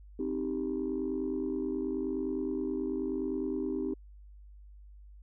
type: chord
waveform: sine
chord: C minor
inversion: none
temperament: equal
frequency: 261.6 / 311.1 / 392 Hz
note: C4 / Eb4 / G4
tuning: 0 / 0 / 0 cents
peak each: -34 dBFS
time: 0.19-3.94 s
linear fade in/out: 5 ms
effects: tanh soft clip ceiling -24 dBFS + added 50 Hz sine -49 dBFS peak until 5.22 s